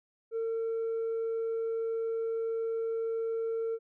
triangle tone with tanh clipping, 453.6 Hz, A#4, 47 cents flat, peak -30 dBFS, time 0.31-3.79 s, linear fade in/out 50 ms, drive 6 dB, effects none

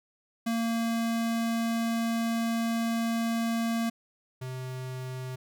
square tone pair in turn, 229.5 / 128.8 Hz, A#3 / C3, -27 / -27 cents, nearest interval minor seventh, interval 1000 cents, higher first, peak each -27 / -35 dBFS, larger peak first, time 0.46-3.9 / 4.41-5.36 s, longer first, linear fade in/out 10 ms, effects none

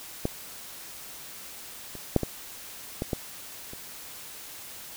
clicks, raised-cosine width 2 ms, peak -12 / -27 / -6 / -14 / -15 / -13 / -28 dBFS, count 7, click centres 0.254 / 1.953 / 2.163 / 2.233 / 3.021 / 3.132 / 3.734 s, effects white hiss -43 dBFS RMS until 4.96 s

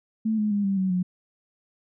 sine tone with pitch steps, 220 / 211.6 / 203.6 / 195.88 / 188.45 / 181.29 Hz, A3 / G#3 / G#3 / G3 / F#3 / F#3, 0 / +33 / -34 / -1 / +32 / -35 cents, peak -21 dBFS, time 0.25-1.03 s, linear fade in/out 10 ms, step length 130 ms, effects none

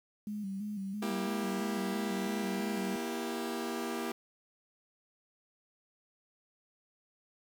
sine tone with vibrato, 201.6 Hz, G3, 49 cents sharp, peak -35 dBFS, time 0.27-2.96 s, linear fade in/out 2 ms, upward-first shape square, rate 3 Hz, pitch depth 64 cents each way
sawtooth chord, E diminished, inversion second, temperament just, 237.3 / 329.6 / 395.6 Hz, Bb3 / E4 / G4, +31 / 0 / +16 cents, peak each -34 / -36 / -35 dBFS, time 1.02-4.12 s, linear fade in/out 5 ms
effects 10-bit

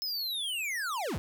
square linear sweep, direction down, 5220 to 34.65 Hz, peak -32 dBFS, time 0.02-1.18 s, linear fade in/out 0 ms, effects none

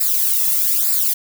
violet noise with flanger, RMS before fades -17 dBFS, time 0-1.14 s, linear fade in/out 10 ms, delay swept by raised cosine 0.32 to 1.32 ms, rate 1.1 Hz, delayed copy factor -0.8, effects none

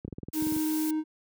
clicks, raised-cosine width 3 ms, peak -23 dBFS, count 10, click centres 0.049 / 0.08 / 0.127 / 0.184 / 0.232 / 0.285 / 0.423 / 0.468 / 0.522 / 0.564 s
triangle tone, 311.1 Hz, D#4, in tune, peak -24 dBFS, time 0.33-1.04 s, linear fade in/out 50 ms
blue noise, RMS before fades -37 dBFS, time 0.33-0.91 s, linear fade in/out 5 ms
effects high-pass 80 Hz 12 dB/octave

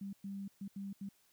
sine tone bursts at uneven times, 197.4 Hz, G3, 12 cents sharp, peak -40 dBFS, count 5, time 0.01-0.13 / 0.24-0.48 / 0.61-0.68 / 0.76-0.93 / 1.01-1.09 s, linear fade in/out 5 ms, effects white hiss -71 dBFS RMS until 1.32 s

